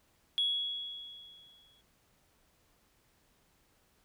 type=tone with exponential decay; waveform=sine; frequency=3349 Hz; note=G#7; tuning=14 cents sharp; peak=-25 dBFS; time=0.38-1.81 s; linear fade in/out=0 ms; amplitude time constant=310 ms; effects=tanh soft clip ceiling -22 dBFS + pink hiss -70 dBFS RMS until 4.04 s